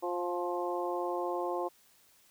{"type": "harmonic tone with a mistuned harmonic", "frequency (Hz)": 176.4, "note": "F3", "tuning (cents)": 18, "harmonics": [2, 3, 4, 5, 6], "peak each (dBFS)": [-35, -37, -38, -39, -40], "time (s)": [0.02, 1.69], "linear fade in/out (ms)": 20, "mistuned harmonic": 5, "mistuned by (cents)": -24, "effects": ["white hiss -64 dBFS RMS until 2.3 s"]}